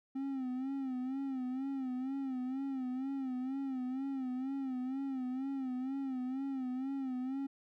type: tone with vibrato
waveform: triangle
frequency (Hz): 263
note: C4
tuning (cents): +9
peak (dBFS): -33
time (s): 0.15-7.47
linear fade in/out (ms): 10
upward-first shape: sine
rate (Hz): 2.1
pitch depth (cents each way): 79
effects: none